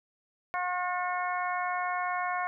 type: harmonic tone with a mistuned harmonic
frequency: 359.7 Hz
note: F#4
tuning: 49 cents flat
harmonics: 2 / 3 / 4 / 5 / 6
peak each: -32 / -33 / -37 / -39 / -39 dBFS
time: 0.54-2.47 s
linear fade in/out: 0 ms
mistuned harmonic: 6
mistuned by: +22 cents
effects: none